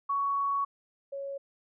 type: tone pair in turn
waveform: sine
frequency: 1118 / 554.2 Hz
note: C#6 / C#5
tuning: +14 / -1 cents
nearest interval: octave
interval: 1215 cents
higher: first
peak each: -26 / -34 dBFS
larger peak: first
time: 0.09-0.65 / 1.12-1.38 s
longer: first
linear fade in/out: 10 ms
effects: none